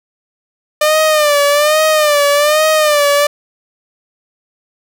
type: tone with vibrato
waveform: sawtooth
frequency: 599 Hz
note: D5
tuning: 34 cents sharp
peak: -5 dBFS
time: 0.81-3.27 s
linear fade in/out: 5 ms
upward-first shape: sine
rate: 1.2 Hz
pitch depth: 80 cents each way
effects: none